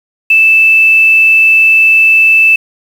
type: tone with quantisation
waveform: sine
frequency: 2637 Hz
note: E7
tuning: in tune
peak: -3 dBFS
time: 0.3-2.56 s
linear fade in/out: 5 ms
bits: 5
effects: none